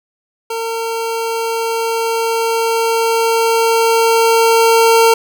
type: tone with level ramp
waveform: 25% pulse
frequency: 455.7 Hz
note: A#4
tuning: 39 cents flat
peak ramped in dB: -15 to -3 dBFS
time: 0.5-5.14 s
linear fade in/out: 5 ms
effects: none